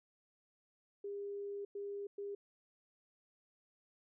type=tone bursts at uneven times; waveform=sine; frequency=403.4 Hz; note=G4; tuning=50 cents sharp; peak=-40 dBFS; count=3; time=1.04-1.65 / 1.75-2.07 / 2.18-2.35 s; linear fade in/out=5 ms; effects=none